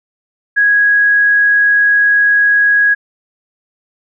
sine tone, 1658 Hz, G#6, 3 cents flat, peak -7 dBFS, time 0.56-2.95 s, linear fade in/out 20 ms, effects none

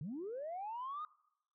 sine linear sweep, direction up, 130 to 1260 Hz, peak -39 dBFS, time 0.01-1.05 s, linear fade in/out 2 ms, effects noise-tail reverb RT60 0.8 s tail -22 dB re dry + tanh soft clip ceiling -36 dBFS

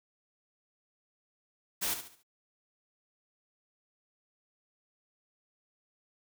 white noise with echo, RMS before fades -32 dBFS, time 1.81-1.95 s, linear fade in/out 20 ms, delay 71 ms, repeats 4, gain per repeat -9 dB, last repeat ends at 2.234 s, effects none

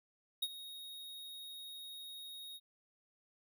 square tone with ADSR envelope, 3752 Hz, A#7, 11 cents sharp, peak -32 dBFS, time 0.42-2.6 s, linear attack 8 ms, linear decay 45 ms, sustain -15 dB, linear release 43 ms, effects none

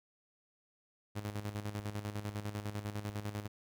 sawtooth tone with tremolo, 103.83 Hz, G#2, in tune, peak -32 dBFS, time 1.15-3.48 s, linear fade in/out 20 ms, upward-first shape square, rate 10 Hz, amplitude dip 65%, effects none

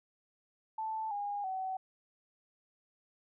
sine tone with pitch steps, 879 / 815.4 / 756.4 Hz, A5 / G#5 / F#5, -2 / -32 / +38 cents, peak -34 dBFS, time 0.78-1.77 s, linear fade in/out 5 ms, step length 330 ms, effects none

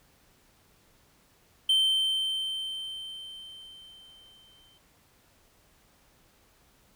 triangle tone with exponential decay, 3108 Hz, G7, 16 cents flat, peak -18 dBFS, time 1.69-4.78 s, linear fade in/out 5 ms, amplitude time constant 670 ms, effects pink hiss -63 dBFS RMS until 6.95 s

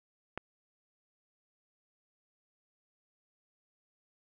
click, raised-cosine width 0.5 ms, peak -21 dBFS, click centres 0.376 s, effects none

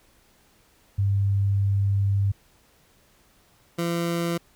sine / 20% pulse tone pair in turn, 99.3 / 169.99 Hz, G2 / F3, +23 / -46 cents, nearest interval major sixth, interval 931 cents, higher second, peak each -19 dBFS, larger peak neither, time 0.98-2.32 / 3.78-4.38 s, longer first, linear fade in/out 10 ms, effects pink hiss -60 dBFS RMS until 4.55 s

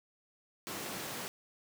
pink high-pass noise, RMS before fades -41 dBFS, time 0.67-1.28 s, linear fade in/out 0 ms, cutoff 190 Hz, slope 12 dB/octave, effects none

